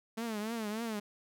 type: tone with vibrato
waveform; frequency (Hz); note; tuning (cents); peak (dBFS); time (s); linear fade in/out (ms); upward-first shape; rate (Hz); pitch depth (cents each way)
sawtooth; 220; A3; 0; -31; 0.17-1; 10; triangle; 3.4; 130
effects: none